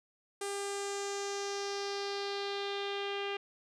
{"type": "tone with low-pass filter sweep", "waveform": "sawtooth", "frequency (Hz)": 400, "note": "G4", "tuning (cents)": 35, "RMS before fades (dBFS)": -37, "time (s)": [0.41, 3.37], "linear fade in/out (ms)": 5, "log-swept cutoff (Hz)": [9100, 2900], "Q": 3.2, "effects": []}